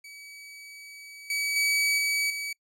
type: tone with level steps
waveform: sawtooth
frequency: 2279 Hz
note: C#7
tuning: 47 cents sharp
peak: -40 / -23 / -19 / -21 / -28 dBFS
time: 0.04-2.53 s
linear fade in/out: 5 ms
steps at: 1.3 / 1.56 / 1.98 / 2.3 s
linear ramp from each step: 2 ms
effects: noise-tail reverb RT60 0.1 s tail -26 dB re dry + low-pass 12000 Hz 12 dB/octave